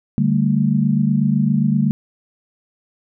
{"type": "chord", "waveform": "sine", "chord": "D suspended fourth", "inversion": "none", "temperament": "equal with one note detuned", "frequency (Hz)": [146.83, 196, 223.8], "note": ["D3", "G3", "A3"], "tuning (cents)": [0, 0, 30], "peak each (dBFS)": -18, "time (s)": [0.18, 1.91], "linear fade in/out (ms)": 0, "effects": []}